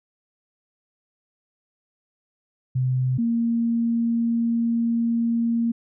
sine tone pair in turn, 128.5 / 232.2 Hz, C3 / A#3, -31 / -7 cents, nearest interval minor seventh, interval 1024 cents, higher second, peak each -19 dBFS, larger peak neither, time 2.75-3.18 / 3.18-5.72 s, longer second, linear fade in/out 10 ms, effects none

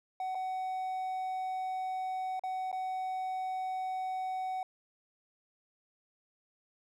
triangle tone with dropouts, 750 Hz, F#5, 23 cents sharp, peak -31 dBFS, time 0.2-4.63 s, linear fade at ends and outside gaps 2 ms, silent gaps 0.348-0.352 / 2.395-2.436 / 2.716-2.727 s, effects none

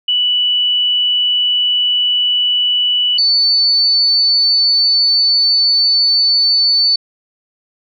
sine tone pair in turn, 2960 / 4497 Hz, F#7 / C#8, 0 / +24 cents, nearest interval perfect fifth, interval 724 cents, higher second, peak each -11 / -9 dBFS, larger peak second, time 0.08-3.18 / 3.18-6.96 s, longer second, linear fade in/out 5 ms, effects none

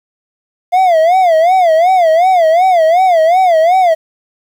triangle tone with vibrato, 693 Hz, F5, 14 cents flat, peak -4 dBFS, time 0.72-3.95 s, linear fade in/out 20 ms, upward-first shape sine, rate 2.7 Hz, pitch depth 160 cents each way, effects 7-bit

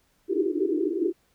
white band-pass noise, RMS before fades -25 dBFS, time 0.28-1.13 s, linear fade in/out 50 ms, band 310 to 400 Hz, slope 96 dB/octave, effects pink hiss -67 dBFS RMS until 1.34 s

